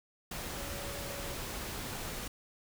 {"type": "tone in noise", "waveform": "sine", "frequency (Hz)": 563, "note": "C#5", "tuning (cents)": 27, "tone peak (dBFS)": -46, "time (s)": [0.57, 1.34], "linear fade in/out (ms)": 5, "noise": "pink", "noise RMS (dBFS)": -40, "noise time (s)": [0.31, 2.28], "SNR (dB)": -9, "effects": []}